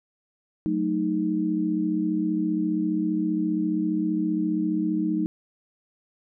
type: chord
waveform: sine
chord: D# diminished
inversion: first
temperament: equal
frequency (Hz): 185 / 220 / 311.1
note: F#3 / A3 / D#4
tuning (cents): 0 / 0 / 0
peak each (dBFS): -28 / -29 / -24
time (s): 0.66-5.26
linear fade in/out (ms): 0
effects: none